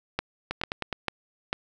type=two click trains; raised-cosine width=0.3 ms; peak=-13 / -10 dBFS; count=5 / 4; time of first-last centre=0.51-0.928 / 0.19-1.529 s; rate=9.58 / 2.24 Hz; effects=none